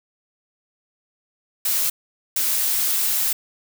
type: noise bursts at uneven times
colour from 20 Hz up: blue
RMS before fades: -21 dBFS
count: 2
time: 1.65-1.9 / 2.36-3.33 s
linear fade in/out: 5 ms
effects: none